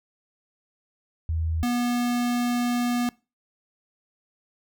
sine / square tone pair in turn, 80.9 / 242.4 Hz, E2 / B3, -32 / -32 cents, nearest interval octave + perfect fifth, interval 1900 cents, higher second, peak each -23 dBFS, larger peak neither, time 1.29-1.63 / 1.63-3.09 s, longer second, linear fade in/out 0 ms, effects noise-tail reverb RT60 0.3 s tail -24 dB re dry

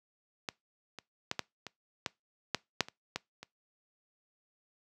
clicks, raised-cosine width 0.2 ms, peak -17 / -26 / -14 / -14 / -24 / -14 / -11 / -8 / -27 / -16 / -27 dBFS, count 11, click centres 0.488 / 0.987 / 1.314 / 1.393 / 1.667 / 2.062 / 2.547 / 2.807 / 2.885 / 3.16 / 3.43 s, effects noise-tail reverb RT60 0.2 s tail -23 dB re dry + high-pass 100 Hz 12 dB/octave

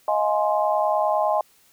sine chord, F minor seventh, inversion third, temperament just, 628.6 / 698.5 / 838.1 / 1047.7 Hz, Eb5 / F5 / Ab5 / C6, +18 / 0 / +16 / +2 cents, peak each -22 / -27 / -23 / -26 dBFS, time 0.08-1.41 s, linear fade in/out 2 ms, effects white hiss -58 dBFS RMS until 1.72 s

